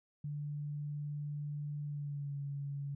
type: tone with pitch glide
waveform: sine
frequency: 146.83 to 141.26 Hz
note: D3 to C#3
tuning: 0 to +33 cents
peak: -37 dBFS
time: 0.24-2.95 s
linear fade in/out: 5 ms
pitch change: -67 cents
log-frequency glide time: 1.84-2.37 s
effects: none

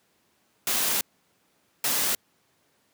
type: noise bursts at uneven times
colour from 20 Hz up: white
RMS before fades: -25 dBFS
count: 2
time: 0.67-1.01 / 1.84-2.15 s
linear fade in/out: 2 ms
effects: pink hiss -67 dBFS RMS until 2.93 s + high-pass 150 Hz 12 dB/octave

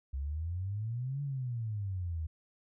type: exponential two-way sweep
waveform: sine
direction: up then down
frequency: 65.41 to 144.2 to 77.5 Hz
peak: -33 dBFS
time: 0.13-2.27 s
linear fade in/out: 10 ms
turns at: 1.22 s
effects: none

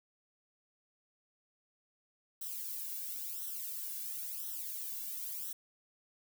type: noise with flanger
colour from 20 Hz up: violet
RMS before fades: -41 dBFS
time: 2.41-5.53 s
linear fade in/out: 5 ms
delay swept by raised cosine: 0.42 to 1.62 ms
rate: 0.97 Hz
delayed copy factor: -0.95
effects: none

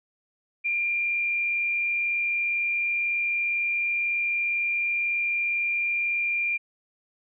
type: tone with frequency modulation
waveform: sine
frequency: 2393 Hz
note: D7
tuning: 32 cents sharp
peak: -23 dBFS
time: 0.64-6.58 s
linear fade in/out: 20 ms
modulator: 64 Hz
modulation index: 0.57
effects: none

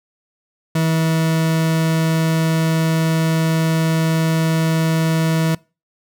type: tone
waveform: 40% pulse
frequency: 161.5 Hz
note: E3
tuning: 35 cents flat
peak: -14 dBFS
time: 0.75-5.55 s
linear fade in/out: 5 ms
effects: noise-tail reverb RT60 0.3 s tail -23 dB re dry

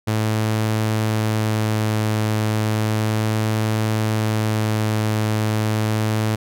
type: tone with vibrato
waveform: sawtooth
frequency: 108.7 Hz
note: A2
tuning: 21 cents flat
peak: -14 dBFS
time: 0.07-6.36 s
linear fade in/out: 10 ms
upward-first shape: sine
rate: 0.34 Hz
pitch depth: 9 cents each way
effects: none

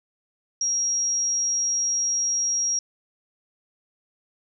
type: tone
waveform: sine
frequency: 5640 Hz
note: F8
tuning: 16 cents sharp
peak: -21 dBFS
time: 0.61-2.79 s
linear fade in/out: 2 ms
effects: none

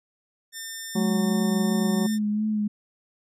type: tone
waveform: 10% pulse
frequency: 1800 Hz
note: A6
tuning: 39 cents sharp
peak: -25 dBFS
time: 0.52-2.19 s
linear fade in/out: 50 ms
type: tone with vibrato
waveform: sine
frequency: 212.3 Hz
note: G#3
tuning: 38 cents sharp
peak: -22 dBFS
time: 0.95-2.68 s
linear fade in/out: 10 ms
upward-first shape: sine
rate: 2.8 Hz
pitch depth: 30 cents each way
type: harmonic tone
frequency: 185.2 Hz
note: F#3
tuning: 2 cents sharp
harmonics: 1 / 2 / 3 / 4 / 5 / 6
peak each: -26 / -30 / -37 / -38 / -41 / -44 dBFS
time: 0.95-2.07 s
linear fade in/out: 10 ms
effects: none

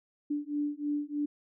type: beating tone pair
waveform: sine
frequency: 291.4 / 294.6 Hz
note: D4 / D4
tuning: -13 / +6 cents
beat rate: 3.2 Hz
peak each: -33 / -33 dBFS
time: 0.3-1.26 s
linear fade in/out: 10 ms
effects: none

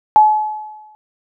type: tone with exponential decay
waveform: sine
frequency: 855 Hz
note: A5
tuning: 50 cents flat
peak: -3 dBFS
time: 0.16-0.95 s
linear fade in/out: 0 ms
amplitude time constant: 170 ms
effects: none

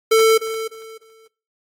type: tone with echo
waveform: square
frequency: 444.8 Hz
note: A4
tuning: 19 cents sharp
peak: -11 dBFS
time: 0.11-0.38 s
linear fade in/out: 10 ms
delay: 300 ms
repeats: 3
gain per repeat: -12 dB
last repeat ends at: 1.28 s
effects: noise-tail reverb RT60 0.4 s tail -22 dB re dry + AAC 48 kbps

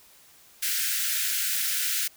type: high-pass noise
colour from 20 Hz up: white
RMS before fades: -27 dBFS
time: 0.62-2.08 s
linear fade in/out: 10 ms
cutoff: 1400 Hz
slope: 96 dB/octave
effects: white hiss -55 dBFS RMS until 2.16 s

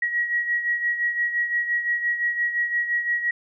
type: beating tone pair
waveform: sine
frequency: 1907 / 1912.8 Hz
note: A#6 / A#6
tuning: +39 / +44 cents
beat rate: 5.8 Hz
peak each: -22 / -29 dBFS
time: 0.02-3.31 s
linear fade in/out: 5 ms
effects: none

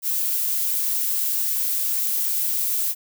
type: noise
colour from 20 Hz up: violet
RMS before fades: -23 dBFS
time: 0.02-2.95 s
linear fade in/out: 50 ms
effects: none

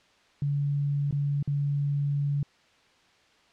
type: tone with dropouts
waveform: sine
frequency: 142.9 Hz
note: D3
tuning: 47 cents flat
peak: -24 dBFS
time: 0.42-2.43 s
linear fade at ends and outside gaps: 2 ms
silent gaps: 1.11-1.125 / 1.427-1.475 s
effects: white hiss -61 dBFS RMS until 3.52 s + low-pass 4000 Hz 12 dB/octave

